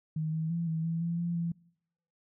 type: tone with pitch steps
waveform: sine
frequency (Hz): 156.9 / 159.6 / 168.9 / 161 / 165.3 / 169.3 / 171.6 / 169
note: D#3 / D#3 / E3 / E3 / E3 / E3 / F3 / E3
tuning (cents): +15 / +44 / +42 / -41 / +5 / +46 / -30 / +43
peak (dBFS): -29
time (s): 0.16-1.52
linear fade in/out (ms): 5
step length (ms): 170
effects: noise-tail reverb RT60 0.7 s tail -24 dB re dry